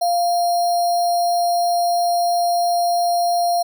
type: tone with sample-and-hold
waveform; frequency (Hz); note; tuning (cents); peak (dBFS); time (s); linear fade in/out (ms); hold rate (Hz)
sine; 697; F5; -4; -15; 0.01-3.63; 10; 4900
effects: none